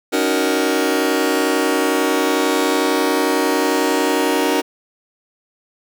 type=chord; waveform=sawtooth; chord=D# minor seventh; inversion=third; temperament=just; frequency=280 / 311.1 / 373.4 / 466.7 Hz; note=C#4 / D#4 / F#4 / A#4; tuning=+18 / 0 / +16 / +2 cents; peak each=-17 dBFS; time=0.12-4.62 s; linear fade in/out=20 ms; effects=none